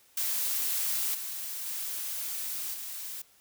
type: noise with level steps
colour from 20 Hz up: blue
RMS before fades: -30 / -37 / -35 / -39 dBFS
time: 0.17-3.22 s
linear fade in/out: 5 ms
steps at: 1.14 / 1.66 / 2.73 s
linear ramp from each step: 10 ms
effects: white hiss -62 dBFS RMS until 3.4 s